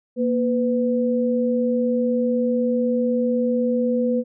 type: tone pair together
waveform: sine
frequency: 236 / 500 Hz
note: A#3 / B4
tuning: +22 / +21 cents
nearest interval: octave + minor second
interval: 1299 cents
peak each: -20 / -21 dBFS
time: 0.16-4.24 s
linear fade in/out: 50 ms
effects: none